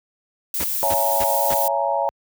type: noise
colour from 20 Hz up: violet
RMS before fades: -24 dBFS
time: 0.54-1.68 s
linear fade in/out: 2 ms
type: noise bursts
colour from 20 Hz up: pink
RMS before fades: -27 dBFS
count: 4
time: 0.6-1.54 s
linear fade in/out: 2 ms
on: 40 ms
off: 260 ms
type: chord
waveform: sine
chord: A# half-diminished seventh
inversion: first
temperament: just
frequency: 559.4 / 671.3 / 839.1 / 932.3 Hz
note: C#5 / E5 / G#5 / A#5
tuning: +16 / +31 / +18 / 0 cents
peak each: -24 dBFS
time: 0.83-2.09 s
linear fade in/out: 0 ms
effects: high-pass 60 Hz 12 dB/octave